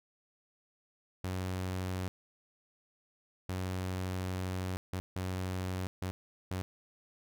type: tone bursts at uneven times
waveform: sawtooth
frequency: 92.6 Hz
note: F#2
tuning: 2 cents sharp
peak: -30 dBFS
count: 6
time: 1.24-2.08 / 3.49-4.77 / 4.93-5 / 5.16-5.87 / 6.02-6.11 / 6.51-6.62 s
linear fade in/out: 0 ms
effects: none